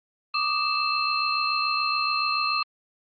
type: tone cluster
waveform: sine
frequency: 1157 / 1224 / 2644 / 4182 Hz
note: D6 / D#6 / E7 / C8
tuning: -26 / -29 / +5 / -2 cents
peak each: -28 dBFS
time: 0.34-2.63 s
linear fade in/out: 5 ms
effects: Opus 24 kbps